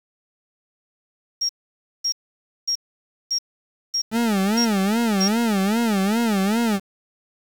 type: tone bursts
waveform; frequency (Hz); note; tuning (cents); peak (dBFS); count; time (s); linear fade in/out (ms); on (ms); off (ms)
sine; 5588; F8; 0; -19; 7; 1.41-5.284; 10; 82; 550
type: tone with vibrato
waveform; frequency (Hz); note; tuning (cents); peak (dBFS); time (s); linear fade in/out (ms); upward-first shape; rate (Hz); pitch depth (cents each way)
40% pulse; 212.4; G#3; +39; -17; 4.11-6.8; 50; sine; 2.5; 190
effects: 7-bit